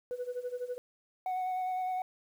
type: tone with tremolo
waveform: sine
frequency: 494.2 Hz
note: B4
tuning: 1 cent sharp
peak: -30 dBFS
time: 0.11-0.78 s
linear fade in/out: 0 ms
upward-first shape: sine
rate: 12 Hz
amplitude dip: 85%
type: tone with vibrato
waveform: sine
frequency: 740 Hz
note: F#5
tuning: in tune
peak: -28 dBFS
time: 1.26-2.02 s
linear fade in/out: 2 ms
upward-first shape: sine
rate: 9.8 Hz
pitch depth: 16 cents each way
effects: tanh soft clip ceiling -30 dBFS + 10-bit